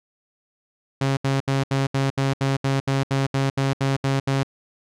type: tone bursts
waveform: sawtooth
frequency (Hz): 136.1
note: C#3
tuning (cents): -31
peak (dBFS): -15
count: 15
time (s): 1.01-4.432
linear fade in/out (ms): 5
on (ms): 160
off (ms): 73
effects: low-pass 7000 Hz 12 dB/octave